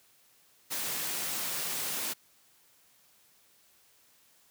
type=high-pass noise; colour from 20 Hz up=white; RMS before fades=-34 dBFS; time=0.7-2.14 s; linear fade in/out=20 ms; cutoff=110 Hz; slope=96 dB/octave; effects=white hiss -64 dBFS RMS until 4.5 s + high-pass 60 Hz 12 dB/octave